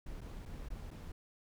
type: noise with dropouts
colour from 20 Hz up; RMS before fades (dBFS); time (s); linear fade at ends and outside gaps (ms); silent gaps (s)
brown; -45; 0.06-1.12; 5; 0.208-0.214 / 0.454-0.458 / 0.687-0.702 / 0.907-0.911
effects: none